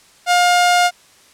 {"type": "tone", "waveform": "sawtooth", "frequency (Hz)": 710, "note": "F5", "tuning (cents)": 28, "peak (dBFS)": -7, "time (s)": [0.26, 0.91], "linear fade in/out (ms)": 50, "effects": ["white hiss -49 dBFS RMS until 1.33 s", "low-pass 9000 Hz 12 dB/octave"]}